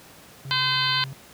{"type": "tone with vibrato", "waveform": "triangle", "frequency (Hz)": 134.8, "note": "C#3", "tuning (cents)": -48, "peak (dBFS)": -31, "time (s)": [0.45, 1.13], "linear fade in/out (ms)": 0, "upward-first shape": "sine", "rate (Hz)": 6.2, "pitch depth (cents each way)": 10}
{"type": "harmonic tone", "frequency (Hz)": 513, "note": "C5", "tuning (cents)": -34, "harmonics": [2, 3, 4, 5, 6, 7, 8, 9], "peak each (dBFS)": [-28, -28, -32, -33, -27, -30, -27, -32], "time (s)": [0.51, 1.04], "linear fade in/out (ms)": 0}
{"effects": ["pink hiss -48 dBFS RMS until 1.33 s", "high-pass 80 Hz 12 dB/octave"]}